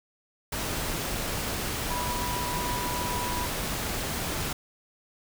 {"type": "tone in noise", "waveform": "sine", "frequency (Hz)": 979, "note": "B5", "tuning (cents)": -15, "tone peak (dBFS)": -32, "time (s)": [1.9, 3.46], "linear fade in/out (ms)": 5, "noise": "pink", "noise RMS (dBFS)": -31, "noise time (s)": [0.52, 4.53], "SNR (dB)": -4, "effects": []}